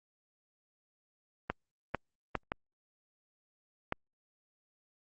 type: clicks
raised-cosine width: 0.5 ms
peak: -16 dBFS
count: 5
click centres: 1.5 / 1.947 / 2.353 / 2.519 / 3.924 s
effects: Opus 24 kbps